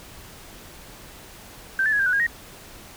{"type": "tone with pitch steps", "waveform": "sine", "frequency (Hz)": [1563, 1748, 1672, 1590, 1481, 1627, 1873], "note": ["G6", "A6", "G#6", "G6", "F#6", "G#6", "A#6"], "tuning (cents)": [-6, -12, 11, 24, 1, -36, 8], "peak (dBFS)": -18, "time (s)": [1.79, 2.266], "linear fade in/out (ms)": 2, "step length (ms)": 68, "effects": ["pink hiss -44 dBFS RMS until 2.96 s"]}